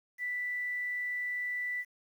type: tone with quantisation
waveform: sine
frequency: 1975.5 Hz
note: B6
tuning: in tune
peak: -32 dBFS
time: 0.18-1.85 s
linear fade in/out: 50 ms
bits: 10
effects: none